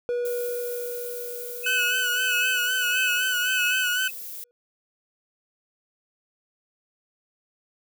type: tone with exponential decay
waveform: triangle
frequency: 484.4 Hz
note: B4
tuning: 34 cents flat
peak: -21 dBFS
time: 0.09-4.51 s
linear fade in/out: 0 ms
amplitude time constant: 960 ms
type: noise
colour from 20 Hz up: violet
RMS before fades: -37 dBFS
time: 0.25-4.44 s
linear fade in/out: 2 ms
type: tone with tremolo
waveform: sine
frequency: 2589 Hz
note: E7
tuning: 32 cents flat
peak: -23 dBFS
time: 1.63-4.11 s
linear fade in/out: 20 ms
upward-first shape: triangle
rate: 1.6 Hz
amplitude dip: 95%
type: tone with vibrato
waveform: 30% pulse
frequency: 1487 Hz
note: F#6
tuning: 8 cents sharp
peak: -20 dBFS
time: 1.66-4.08 s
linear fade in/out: 5 ms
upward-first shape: sine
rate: 3.9 Hz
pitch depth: 48 cents each way
effects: none